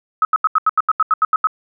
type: tone bursts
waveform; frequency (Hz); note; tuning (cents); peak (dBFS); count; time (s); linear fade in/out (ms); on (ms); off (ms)
sine; 1279; D#6; +47; -10; 12; 0.22-1.471; 2; 30; 81
effects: none